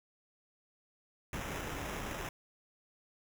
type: noise with sample-and-hold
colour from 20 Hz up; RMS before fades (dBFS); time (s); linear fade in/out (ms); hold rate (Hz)
pink; -40; 1.33-2.29; 2; 4410
effects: none